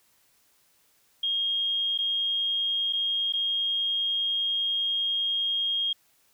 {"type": "tone with dropouts", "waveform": "sine", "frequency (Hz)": 3245, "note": "G#7", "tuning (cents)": -41, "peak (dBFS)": -24, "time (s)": [1.23, 5.93], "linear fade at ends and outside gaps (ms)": 5, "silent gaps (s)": [[1.978, 1.986], [2.927, 2.932], [3.325, 3.335]], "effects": ["white hiss -65 dBFS RMS until 6.33 s"]}